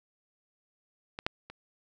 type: clicks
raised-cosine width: 0.3 ms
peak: -21 / -12 / -28 dBFS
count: 3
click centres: 1.189 / 1.265 / 1.5 s
effects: none